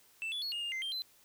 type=tone with pitch steps; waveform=sine; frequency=2659 / 3437 / 4349 / 2842 / 2817 / 2079 / 3168 / 4058 Hz; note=E7 / A7 / C#8 / F7 / F7 / C7 / G7 / B7; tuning=+14 / -41 / -34 / +30 / +14 / -12 / +18 / +46 cents; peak=-32 dBFS; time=0.22-1.02 s; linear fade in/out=0 ms; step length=100 ms; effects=tanh soft clip ceiling -34 dBFS + white hiss -64 dBFS RMS until 1.24 s